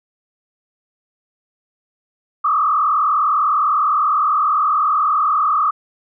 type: tone with frequency modulation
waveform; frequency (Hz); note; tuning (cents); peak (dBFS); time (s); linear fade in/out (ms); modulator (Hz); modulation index
sine; 1212; D#6; -46; -13; 2.44-5.71; 10; 39.8; 1.9
effects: none